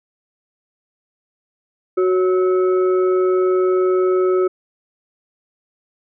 sine tone with frequency modulation, 370 Hz, F#4, in tune, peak -13 dBFS, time 1.97-4.48 s, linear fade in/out 10 ms, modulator 923 Hz, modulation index 0.46, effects none

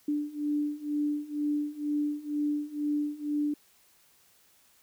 sine beating tone pair, 293.7 / 295.8 Hz, D4 / D4, 0 / +13 cents, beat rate 2.1 Hz, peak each -32 / -30 dBFS, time 0.08-3.54 s, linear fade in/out 5 ms, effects white hiss -63 dBFS RMS until 4.82 s

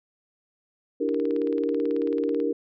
sine chord, E half-diminished seventh, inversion third, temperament equal, 293.7 / 329.6 / 392 / 466.2 Hz, D4 / E4 / G4 / Bb4, 0 / 0 / 0 / 0 cents, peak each -27 / -31 / -30 / -26 dBFS, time 1-2.53 s, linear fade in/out 10 ms
click train, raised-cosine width 0.3 ms, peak -28 dBFS, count 25, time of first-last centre 1.09-2.401 s, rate 18.3 Hz
effects none

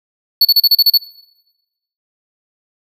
square tone bursts, 4435 Hz, C#8, in tune, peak -6 dBFS, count 8, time 0.41-0.976 s, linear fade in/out 5 ms, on 41 ms, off 34 ms, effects noise-tail reverb RT60 1.0 s tail -20 dB re dry

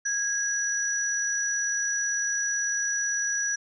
sine tone pair together, 1647 / 5869 Hz, G#6 / F#8, -15 / -15 cents, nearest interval octave + minor seventh, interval 2200 cents, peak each -28 / -27 dBFS, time 0.05-3.56 s, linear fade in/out 10 ms, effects none

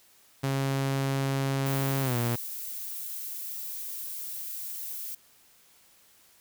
sawtooth tone with pitch glide, 136.2 to 118.57 Hz, C#3 to A#2, -30 to +30 cents, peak -22 dBFS, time 0.43-2.36 s, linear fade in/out 10 ms, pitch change -240 cents, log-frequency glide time 2.02-2.18 s
violet noise, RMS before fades -37 dBFS, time 1.66-5.15 s, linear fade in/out 5 ms
effects white hiss -60 dBFS RMS until 6.4 s

